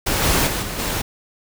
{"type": "noise with level steps", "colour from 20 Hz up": "pink", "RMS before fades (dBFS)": [-20, -17, -23, -28, -23], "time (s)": [0.06, 1.02], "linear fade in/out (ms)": 10, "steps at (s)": [0.22, 0.46, 0.61, 0.78], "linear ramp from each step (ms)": 20, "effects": []}